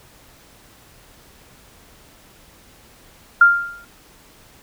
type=tone with exponential decay; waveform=sine; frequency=1396.9 Hz; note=F6; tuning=in tune; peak=-4 dBFS; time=3.41-3.85 s; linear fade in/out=5 ms; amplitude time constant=95 ms; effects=pink hiss -49 dBFS RMS until 4.62 s